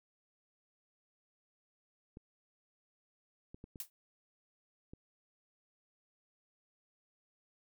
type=clicks; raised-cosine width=3 ms; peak=-36 dBFS; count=5; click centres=2.171 / 3.545 / 3.641 / 3.758 / 4.935 s
type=noise with exponential decay; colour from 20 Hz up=blue; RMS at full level=-37 dBFS; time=3.8-3.9 s; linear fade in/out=2 ms; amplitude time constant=20 ms
effects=none